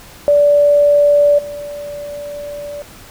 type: tone with level steps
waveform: sine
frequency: 581 Hz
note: D5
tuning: 19 cents flat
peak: -7 / -24 dBFS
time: 0.28-2.82 s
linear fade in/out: 0 ms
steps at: 1.38 s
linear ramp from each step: 10 ms
effects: pink hiss -39 dBFS RMS until 3.1 s